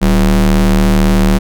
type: ring-modulated tone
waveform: square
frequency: 76 Hz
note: D#2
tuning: 40 cents flat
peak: -5 dBFS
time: 0.01-1.39 s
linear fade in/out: 20 ms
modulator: 115 Hz
effects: none